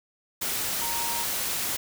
sine tone in noise, 932.3 Hz, A#5, in tune, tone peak -33 dBFS, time 0.81-1.24 s, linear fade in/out 10 ms, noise white, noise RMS -29 dBFS, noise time 0.41-1.77 s, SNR -7 dB, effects none

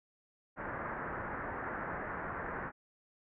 white low-pass noise, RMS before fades -40 dBFS, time 0.56-2.72 s, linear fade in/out 50 ms, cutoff 1800 Hz, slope 48 dB/octave, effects none

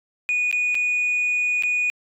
sine tone with dropouts, 2465 Hz, D#7, 17 cents flat, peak -17 dBFS, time 0.29-1.9 s, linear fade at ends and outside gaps 0 ms, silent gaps 0.513-0.527 / 0.746-0.752 / 1.624-1.635 s, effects tanh soft clip ceiling -17 dBFS

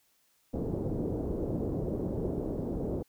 white low-pass noise, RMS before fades -33 dBFS, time 0.53-3.03 s, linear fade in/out 10 ms, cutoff 460 Hz, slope 24 dB/octave, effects white hiss -70 dBFS RMS until 3.08 s

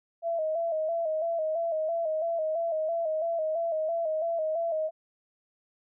sine tone with vibrato, 649 Hz, E5, 27 cents flat, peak -26 dBFS, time 0.22-4.91 s, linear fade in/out 50 ms, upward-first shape square, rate 3 Hz, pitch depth 60 cents each way, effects none

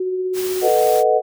sine tone with tremolo, 370 Hz, F#4, in tune, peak -18 dBFS, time 0-0.68 s, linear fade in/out 5 ms, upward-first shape sine, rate 16 Hz, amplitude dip 25%
white noise, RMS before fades -30 dBFS, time 0.33-1.04 s, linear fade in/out 50 ms
sine chord, B dominant seventh, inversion third, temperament equal, 440 / 493.9 / 622.3 / 740 Hz, A4 / B4 / D#5 / F#5, 0 / 0 / 0 / 0 cents, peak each -18 dBFS, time 0.61-1.22 s, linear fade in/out 50 ms
effects none

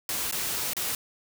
white noise with dropouts, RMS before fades -30 dBFS, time 0.09-0.95 s, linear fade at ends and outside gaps 1 ms, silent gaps 0.312-0.324 / 0.734-0.767 s, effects none

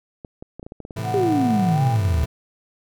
clicks, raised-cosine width 2 ms, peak -22 dBFS, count 10, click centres 0.248 / 0.425 / 0.596 / 0.629 / 0.665 / 0.721 / 0.803 / 0.851 / 0.908 / 0.986 s
40% pulse chord, A minor, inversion none, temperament just, 110 / 132 / 165 Hz, A2 / C3 / E3, 0 / +16 / +2 cents, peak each -26 / -32 / -32 dBFS, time 0.96-2.26 s, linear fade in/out 10 ms
sine tone with pitch glide, 740 to 797.7 Hz, F#5 to G5, 0 to +30 cents, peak -24 dBFS, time 1.03-1.98 s, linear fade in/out 50 ms, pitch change +130 cents, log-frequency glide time 1.7-1.83 s
sine exponential sweep, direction down, 415.2 to 70.5 Hz, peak -17 dBFS, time 1.14-2.24 s, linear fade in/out 0 ms
effects none

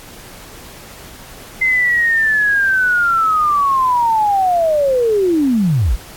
sine linear sweep, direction down, 2075 to 39.41 Hz, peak -11 dBFS, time 1.61-5.96 s, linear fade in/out 10 ms, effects pink hiss -37 dBFS RMS until 6.16 s + AAC 64 kbps

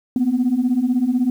sine beating tone pair, 238.7 / 254.7 Hz, A#3 / C4, +41 / -46 cents, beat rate 16 Hz, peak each -19 / -16 dBFS, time 0.16-1.3 s, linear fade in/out 2 ms, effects tanh soft clip ceiling -10 dBFS + 8-bit

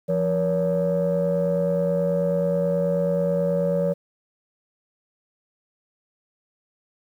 sine tone cluster, 171.9 / 474.7 / 564 Hz, F3 / A#4 / C#5, -27 / +31 / +30 cents, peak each -23 / -25 / -21 dBFS, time 0.08-3.94 s, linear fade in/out 20 ms, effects tanh soft clip ceiling -14 dBFS + 9-bit

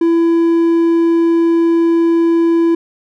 triangle tone, 334.3 Hz, E4, 24 cents sharp, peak -7 dBFS, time 0.01-2.75 s, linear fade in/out 5 ms, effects none

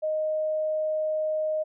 sine tone, 621 Hz, D#5, 3 cents flat, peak -24 dBFS, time 0.02-1.64 s, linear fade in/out 20 ms, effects none

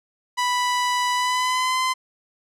sawtooth tone with pitch glide, 987.8 to 1029.7 Hz, B5 to C6, 0 to -28 cents, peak -16 dBFS, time 0.37-1.94 s, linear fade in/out 20 ms, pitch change +72 cents, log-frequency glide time 1.13-1.79 s, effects low-pass 9000 Hz 12 dB/octave

